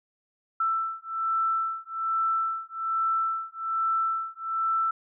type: beating tone pair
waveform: sine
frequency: 1329 / 1330.2 Hz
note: E6 / E6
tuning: +14 / +15 cents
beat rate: 1.2 Hz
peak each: -28 dBFS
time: 0.6-4.91 s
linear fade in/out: 5 ms
effects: none